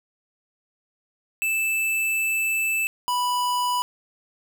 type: tone pair in turn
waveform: square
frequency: 2637 / 986 Hz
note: E7 / B5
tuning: 0 / -3 cents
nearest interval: octave + perfect fourth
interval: 1703 cents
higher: first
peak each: -22 dBFS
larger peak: neither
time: 1.42-2.87 / 3.08-3.82 s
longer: first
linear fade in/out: 0 ms
effects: none